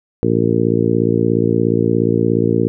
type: harmonic tone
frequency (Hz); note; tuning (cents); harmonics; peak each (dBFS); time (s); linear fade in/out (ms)
57; A#1; -38; 2 / 3 / 4 / 5 / 6 / 7 / 8; -20 / -20 / -20 / -20 / -20 / -20 / -20; 0.23-2.68; 0
effects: none